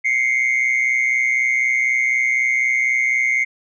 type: tone pair together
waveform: sine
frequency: 2093 / 2217 Hz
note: C7 / C#7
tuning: 0 / 0 cents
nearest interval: minor second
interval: 100 cents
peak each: -15 / -18 dBFS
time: 0.04-3.45 s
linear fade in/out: 20 ms
effects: tanh soft clip ceiling -12 dBFS